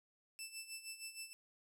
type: tone with tremolo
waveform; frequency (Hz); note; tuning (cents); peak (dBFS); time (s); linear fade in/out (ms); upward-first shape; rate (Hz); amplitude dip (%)
15% pulse; 2649; E7; +8; -37; 0.39-1.33; 0; sine; 6.4; 75
effects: none